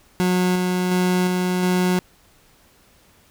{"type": "tone with tremolo", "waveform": "30% pulse", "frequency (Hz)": 181.7, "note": "F#3", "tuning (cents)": -31, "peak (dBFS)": -14, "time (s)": [0.2, 1.99], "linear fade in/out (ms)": 0, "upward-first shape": "square", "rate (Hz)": 1.4, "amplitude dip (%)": 25, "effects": ["pink hiss -55 dBFS RMS until 3.3 s"]}